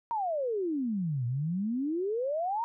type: exponential two-way sweep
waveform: sine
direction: down then up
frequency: 954 to 116.54 to 954 Hz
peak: -28 dBFS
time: 0.11-2.64 s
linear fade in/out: 0 ms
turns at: 1.26 s
effects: none